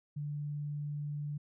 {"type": "tone", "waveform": "sine", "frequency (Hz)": 146.83, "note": "D3", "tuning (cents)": 0, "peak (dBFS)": -35, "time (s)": [0.16, 1.38], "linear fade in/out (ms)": 10, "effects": []}